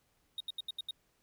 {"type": "tone bursts", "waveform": "triangle", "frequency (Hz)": 3729, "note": "A#7", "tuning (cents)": 0, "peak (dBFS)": -34, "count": 6, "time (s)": [0.38, 0.909], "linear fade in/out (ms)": 2, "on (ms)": 24, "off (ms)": 77, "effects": ["pink hiss -74 dBFS RMS until 1.22 s"]}